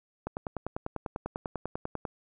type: click train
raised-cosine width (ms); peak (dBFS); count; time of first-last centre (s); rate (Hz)
1; -19; 19; 0.27-2.052; 10.1
effects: none